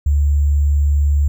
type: tone with sample-and-hold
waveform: sine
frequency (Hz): 72.3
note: D2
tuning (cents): -27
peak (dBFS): -11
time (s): 0.06-1.28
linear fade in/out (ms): 5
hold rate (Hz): 7350
effects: none